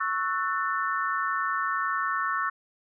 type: chord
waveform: sine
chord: F# minor seventh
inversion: second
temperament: equal with one note detuned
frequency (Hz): 1108.7 / 1318.5 / 1480 / 1788.7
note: C#6 / E6 / F#6 / A6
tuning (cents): 0 / 0 / 0 / +28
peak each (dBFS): -29 / -30 / -33 / -32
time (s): 0-2.5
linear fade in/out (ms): 10
effects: none